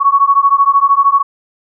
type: beating tone pair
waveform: sine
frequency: 1108.7 / 1121.7 Hz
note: C#6 / C#6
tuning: 0 / +20 cents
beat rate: 13 Hz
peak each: -10 dBFS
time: 0-1.23 s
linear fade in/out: 20 ms
effects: none